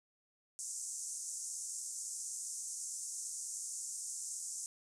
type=band-pass noise; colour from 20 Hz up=pink; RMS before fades=-43 dBFS; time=0.59-4.66 s; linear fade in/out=0 ms; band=6200 to 9300 Hz; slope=48 dB/octave; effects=none